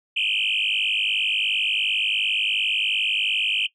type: tone with frequency modulation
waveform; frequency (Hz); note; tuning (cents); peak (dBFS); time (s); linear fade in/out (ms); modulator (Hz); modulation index
sine; 2794; F7; 0; -19; 0.16-3.67; 10; 51.4; 7
effects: noise-tail reverb RT60 0.1 s tail -19 dB re dry + tanh soft clip ceiling -15 dBFS